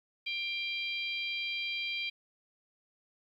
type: harmonic tone with a mistuned harmonic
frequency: 790 Hz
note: G5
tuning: 13 cents sharp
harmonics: 3 / 4 / 5 / 6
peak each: -35 / -38 / -43 / -45 dBFS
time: 0.26-2.1 s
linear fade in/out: 10 ms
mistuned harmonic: 4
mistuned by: +21 cents
effects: 11-bit